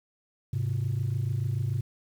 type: tone pair together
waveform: sine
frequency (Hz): 103.92 / 130.81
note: G#2 / C3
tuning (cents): +2 / 0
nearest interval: major third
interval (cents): 398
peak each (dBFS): -27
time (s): 0.53-1.81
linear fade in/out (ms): 5
effects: tanh soft clip ceiling -22 dBFS + 9-bit